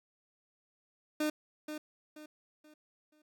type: tone with echo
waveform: 30% pulse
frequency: 304.3 Hz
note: D#4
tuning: 38 cents flat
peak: -27 dBFS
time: 1.2-1.3 s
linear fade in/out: 5 ms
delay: 480 ms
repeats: 4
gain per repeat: -9 dB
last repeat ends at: 3.22 s
effects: none